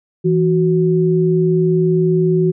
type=tone pair together; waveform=sine; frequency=164.81 / 370 Hz; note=E3 / F#4; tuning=0 / 0 cents; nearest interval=octave + major second; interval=1400 cents; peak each=-14 dBFS; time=0.24-2.52 s; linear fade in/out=20 ms; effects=none